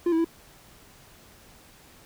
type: tone with pitch steps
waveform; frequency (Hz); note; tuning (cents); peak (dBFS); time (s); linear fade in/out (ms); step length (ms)
triangle; 346.7 / 325.4 / 331.5; F4 / E4 / E4; -13 / -22 / +10; -18; 0.06-0.246; 5; 62
effects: pink hiss -53 dBFS RMS until 2.05 s